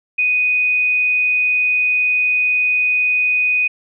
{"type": "tone", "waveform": "sine", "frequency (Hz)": 2489, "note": "D#7", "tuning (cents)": 0, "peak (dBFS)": -13, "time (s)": [0.18, 3.68], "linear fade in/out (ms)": 10, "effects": []}